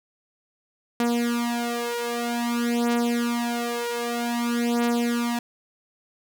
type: beating tone pair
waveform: sawtooth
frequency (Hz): 237.2 / 237.72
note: A#3 / A#3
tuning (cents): +30 / +34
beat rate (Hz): 0.52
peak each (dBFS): -22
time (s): 1-5.39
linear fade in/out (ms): 2
effects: none